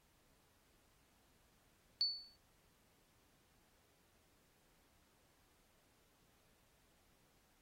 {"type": "tone with exponential decay", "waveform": "sine", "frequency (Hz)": 4473, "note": "C#8", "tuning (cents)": 15, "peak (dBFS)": -29, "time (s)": [2.01, 2.36], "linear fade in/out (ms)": 0, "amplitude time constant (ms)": 75, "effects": ["pink hiss -74 dBFS RMS until 7.61 s", "AAC 48 kbps"]}